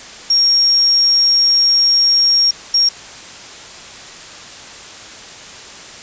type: tone bursts at uneven times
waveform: sine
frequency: 5570 Hz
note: F8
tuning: 5 cents flat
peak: -9 dBFS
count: 2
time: 0.3-2.51 / 2.74-2.89 s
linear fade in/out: 5 ms
effects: white hiss -34 dBFS RMS until 6.02 s + resampled to 16000 Hz